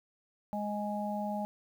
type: harmonic tone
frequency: 207.7 Hz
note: G#3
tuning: in tune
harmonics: 1 / 3 / 4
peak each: -35 / -38 / -37 dBFS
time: 0.53-1.45 s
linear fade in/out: 0 ms
effects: 10-bit